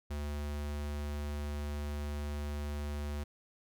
square tone, 73.3 Hz, D2, 3 cents flat, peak -36 dBFS, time 0.1-3.24 s, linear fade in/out 10 ms, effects none

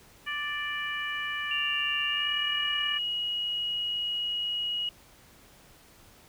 harmonic tone, 587.3 Hz, D5, in tune, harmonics 2 / 3 / 4 / 5, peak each -38 / -33 / -37 / -37 dBFS, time 0.26-2.99 s, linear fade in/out 20 ms
sine tone with pitch glide, 2794 to 2898 Hz, F7 to F#7, 0 to -37 cents, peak -28 dBFS, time 1.51-4.89 s, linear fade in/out 2 ms, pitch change +63 cents, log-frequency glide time 2.06-2.29 s
effects pink hiss -56 dBFS RMS until 6.28 s

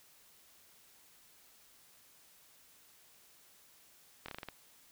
slowing click train, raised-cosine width 0.3 ms, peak -26 dBFS, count 7, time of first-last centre 4.26-4.487 s, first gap 24 ms, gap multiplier 1.18, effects white hiss -63 dBFS RMS until 4.91 s

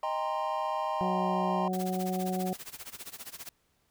triangle chord, C minor seventh, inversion first, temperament equal with one note detuned, 622.3 / 795.9 / 932.3 / 1046.5 Hz, Eb5 / G5 / Bb5 / C6, 0 / +26 / 0 / 0 cents, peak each -33 dBFS, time 0.03-1.68 s, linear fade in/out 2 ms
harmonic tone, 185 Hz, F#3, in tune, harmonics 1 / 2 / 3 / 4, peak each -31 / -36 / -40 / -35 dBFS, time 1.01-2.53 s, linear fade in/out 0 ms
white noise with tremolo, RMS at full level -41 dBFS, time 1.73-3.49 s, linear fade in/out 2 ms, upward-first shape sine, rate 15 Hz, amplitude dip 90%
effects pink hiss -72 dBFS RMS until 3.9 s

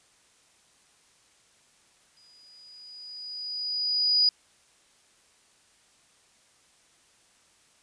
sine tone with exponential growth, 4923 Hz, D#8, 19 cents flat, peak -17 dBFS, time 2.17-4.29 s, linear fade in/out 2 ms, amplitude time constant 460 ms, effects white hiss -62 dBFS RMS until 7.82 s + resampled to 22050 Hz

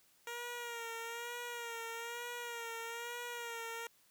10% pulse tone with vibrato, 470 Hz, A#4, 14 cents sharp, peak -33 dBFS, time 0.27-3.87 s, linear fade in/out 2 ms, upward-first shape sine, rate 1.1 Hz, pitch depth 44 cents each way, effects white hiss -69 dBFS RMS until 4.1 s

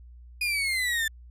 35% pulse exponential sweep, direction down, 2476 to 1760 Hz, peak -23 dBFS, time 0.41-1.08 s, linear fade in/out 5 ms, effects added 60 Hz sine -45 dBFS peak until 1.3 s + resampled to 32000 Hz

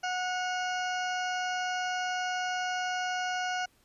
harmonic tone with a mistuned harmonic, 732 Hz, F#5, 19 cents flat, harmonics 1 / 2 / 3 / 4 / 6 / 7 / 8 / 9, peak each -32 / -34 / -43 / -40 / -48 / -47 / -46 / -51 dBFS, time 0.03-3.66 s, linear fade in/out 10 ms, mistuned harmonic 4, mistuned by -48 cents, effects pink hiss -66 dBFS RMS until 3.84 s + resampled to 32000 Hz

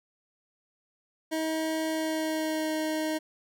25% pulse tone with pitch glide, 317.9 to 312.4 Hz, D#4 to D#4, +37 to +7 cents, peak -24 dBFS, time 1.31-3.19 s, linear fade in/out 20 ms, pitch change -30 cents, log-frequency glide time 1.88-2.72 s, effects none

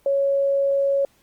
sine tone, 554.4 Hz, C#5, in tune, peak -17 dBFS, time 0.06-1.05 s, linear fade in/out 2 ms, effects pink hiss -60 dBFS RMS until 1.22 s + Opus 24 kbps

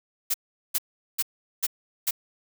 blue noise bursts, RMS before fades -24 dBFS, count 5, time 0.3-2.11 s, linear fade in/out 10 ms, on 42 ms, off 400 ms, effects none

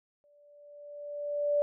sine tone with exponential growth, 583 Hz, D5, 13 cents flat, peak -22 dBFS, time 0.24-1.62 s, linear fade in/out 0 ms, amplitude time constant 300 ms, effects none

